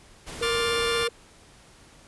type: noise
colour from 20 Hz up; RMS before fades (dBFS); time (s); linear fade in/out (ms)
pink; -38; 0.26-1.05; 20
type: tone with vibrato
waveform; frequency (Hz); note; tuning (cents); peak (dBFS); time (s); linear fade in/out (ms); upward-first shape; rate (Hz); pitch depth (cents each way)
sine; 466.2; A#4; 0; -26; 0.41-1.09; 5; sine; 17; 20
type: chord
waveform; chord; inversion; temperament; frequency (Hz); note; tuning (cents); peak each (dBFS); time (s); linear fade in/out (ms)
20% pulse; D minor seventh; third; just; 1057.2 / 1174.7 / 1409.6 / 1762; C6 / D6 / F6 / A6; +18 / 0 / +16 / +2; -31 / -25 / -25 / -28; 0.42-1.08; 10
effects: pink hiss -53 dBFS RMS until 2.07 s + resampled to 24000 Hz